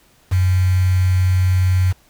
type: tone with quantisation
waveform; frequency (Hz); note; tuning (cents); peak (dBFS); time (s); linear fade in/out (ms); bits
sine; 92.1; F#2; -7; -12; 0.31-1.93; 20; 5
effects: pink hiss -54 dBFS RMS until 2.09 s